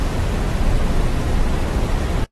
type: noise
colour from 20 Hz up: brown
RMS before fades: -18 dBFS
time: 0-2.24 s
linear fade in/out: 0 ms
effects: noise-tail reverb RT60 0.1 s tail -20 dB re dry + AAC 32 kbps